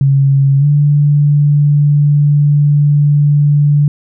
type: tone with pitch glide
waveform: sine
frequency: 137.8 to 145.99 Hz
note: C#3 to D3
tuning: -10 to -10 cents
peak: -6 dBFS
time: 0.01-3.88 s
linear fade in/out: 2 ms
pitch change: +100 cents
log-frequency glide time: 0.59-0.65 s
effects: none